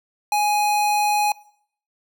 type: tone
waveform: square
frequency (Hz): 833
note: G#5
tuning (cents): +5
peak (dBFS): -18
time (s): 0.32-1.32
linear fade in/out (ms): 2
effects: noise-tail reverb RT60 0.6 s tail -21 dB re dry